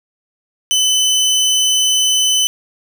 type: tone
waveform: 25% pulse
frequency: 3020 Hz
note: F#7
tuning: 35 cents sharp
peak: -8 dBFS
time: 0.71-2.47 s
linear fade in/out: 0 ms
effects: none